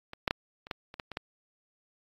clicks, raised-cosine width 0.3 ms, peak -25 / -10 / -10 / -28 / -16 / -28 / -20 / -23 / -17 dBFS, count 9, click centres 0.134 / 0.278 / 0.309 / 0.669 / 0.712 / 0.941 / 0.998 / 1.117 / 1.171 s, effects AAC 32 kbps

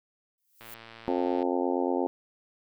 violet noise with exponential growth, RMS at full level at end -43 dBFS, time 0.38-0.74 s, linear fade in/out 0 ms, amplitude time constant 78 ms
click train, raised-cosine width 0.3 ms, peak -30 dBFS, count 94, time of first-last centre 0.61-1.426 s, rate 114 Hz
harmonic tone, 88.6 Hz, F2, 25 cents sharp, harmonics 3 / 4 / 5 / 6 / 7 / 8 / 9 / 10, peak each -30 / -30 / -33 / -33 / -40 / -37 / -36 / -37 dBFS, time 1.08-2.07 s, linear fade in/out 0 ms
effects none

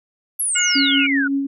sine exponential sweep, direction down, 11650 to 1396.9 Hz, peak -18 dBFS, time 0.39-1.28 s, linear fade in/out 10 ms
harmonic tone, 720 Hz, F#5, 47 cents flat, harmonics 2 / 3 / 4, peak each -22 / -22 / -22 dBFS, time 0.55-1.07 s, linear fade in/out 10 ms
sine tone with tremolo, 276.5 Hz, C#4, 4 cents flat, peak -16 dBFS, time 0.75-1.47 s, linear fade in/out 10 ms, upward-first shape sine, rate 5.4 Hz, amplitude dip 40%
effects none

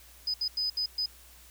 sine tone bursts at uneven times, 5000 Hz, D#8, 8 cents sharp, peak -27 dBFS, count 5, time 0.27-0.34 / 0.41-0.48 / 0.57-0.7 / 0.77-0.86 / 0.98-1.06 s, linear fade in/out 5 ms, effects added 60 Hz sine -56 dBFS peak until 1.5 s + white hiss -55 dBFS RMS until 1.5 s

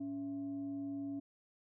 sine tone with frequency modulation, 280 Hz, C#4, 18 cents sharp, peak -38 dBFS, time 0-1.2 s, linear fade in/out 10 ms, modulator 389 Hz, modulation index 0.28, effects none

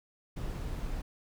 brown noise, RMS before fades -36 dBFS, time 0.36-1.02 s, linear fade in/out 10 ms, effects none

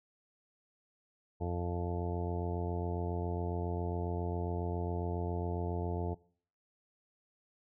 harmonic tone, 87.31 Hz, F2, in tune, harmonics 1 / 2 / 3 / 4 / 5 / 6 / 7 / 8 / 9 / 10, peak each -35 / -41 / -46 / -42 / -41 / -54 / -49 / -44 / -57 / -47 dBFS, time 1.4-6.15 s, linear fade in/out 20 ms, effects noise-tail reverb RT60 0.5 s tail -21 dB re dry

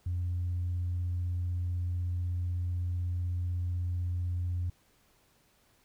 sine tone, 88.4 Hz, F2, 22 cents sharp, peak -28 dBFS, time 0.06-4.7 s, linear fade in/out 5 ms, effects tanh soft clip ceiling -26 dBFS + pink hiss -67 dBFS RMS until 5.84 s

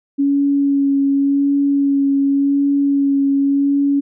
sine tone with vibrato, 279.3 Hz, C#4, 13 cents sharp, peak -12 dBFS, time 0.18-4.01 s, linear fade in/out 20 ms, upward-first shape sine, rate 0.89 Hz, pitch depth 15 cents each way, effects none

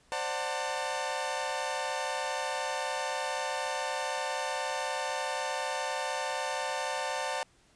sawtooth chord, D dominant seventh, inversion third, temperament equal with one note detuned, 523.3 / 587.3 / 740 / 897.5 Hz, C5 / D5 / F#5 / A5, 0 / 0 / 0 / +34 cents, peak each -34 / -34 / -34 / -31 dBFS, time 0.12-7.43 s, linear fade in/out 0 ms, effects pink hiss -64 dBFS RMS until 7.75 s + resampled to 22050 Hz

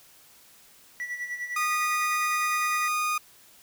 triangle tone with tremolo, 1953 Hz, B6, 20 cents flat, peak -27 dBFS, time 1-2.88 s, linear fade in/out 0 ms, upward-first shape sine, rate 9.9 Hz, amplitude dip 65%
30% pulse tone, 1231 Hz, D#6, 19 cents flat, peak -22 dBFS, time 1.56-3.18 s, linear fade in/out 5 ms
effects white hiss -55 dBFS RMS until 3.62 s

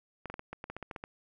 clicks, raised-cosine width 0.5 ms, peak -25 dBFS, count 12, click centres 0.257 / 0.3 / 0.341 / 0.394 / 0.53 / 0.641 / 0.7 / 0.766 / 0.827 / 0.912 / 0.962 / 1.039 s, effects none

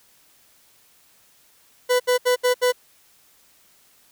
40% pulse tone bursts, 497 Hz, B4, 11 cents sharp, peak -15 dBFS, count 5, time 1.89-2.724 s, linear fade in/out 20 ms, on 110 ms, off 71 ms, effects white hiss -57 dBFS RMS until 4.11 s

